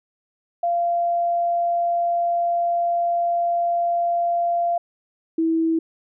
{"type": "tone pair in turn", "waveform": "sine", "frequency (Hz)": [690, 325.6], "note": ["F5", "E4"], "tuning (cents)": [-21, -21], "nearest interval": "octave + minor second", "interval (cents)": 1300, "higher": "first", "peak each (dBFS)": [-18, -17], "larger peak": "second", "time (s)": [[0.63, 4.78], [5.38, 5.79]], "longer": "first", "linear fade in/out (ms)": 5, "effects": []}